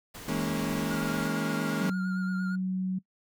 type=noise; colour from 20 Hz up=pink; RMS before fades=-43 dBFS; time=0.14-1.28 s; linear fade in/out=10 ms
type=chord; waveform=35% pulse; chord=A# half-diminished seventh; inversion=second; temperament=equal with one note detuned; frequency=161.33 / 207.7 / 233.1 / 277.2 Hz; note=E3 / G#3 / A#3 / C#4; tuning=-37 / 0 / 0 / 0 cents; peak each=-32 dBFS; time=0.28-1.9 s; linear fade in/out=5 ms
type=tone with vibrato; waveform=triangle; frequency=1414 Hz; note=F6; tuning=21 cents sharp; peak=-35 dBFS; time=0.9-2.56 s; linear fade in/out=10 ms; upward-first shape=sine; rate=8.7 Hz; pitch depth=36 cents each way
type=tone; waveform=sine; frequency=186.5 Hz; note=F#3; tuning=14 cents sharp; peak=-27 dBFS; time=1.81-2.99 s; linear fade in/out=10 ms
effects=noise-tail reverb RT60 0.1 s tail -21 dB re dry